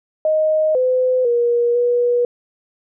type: tone with pitch steps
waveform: sine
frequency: 623 / 509 / 476.3 / 484.2 Hz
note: D#5 / C5 / A#4 / B4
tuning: +2 / -48 / +37 / -34 cents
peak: -13 dBFS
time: 0.25-2.25 s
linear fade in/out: 2 ms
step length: 500 ms
effects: none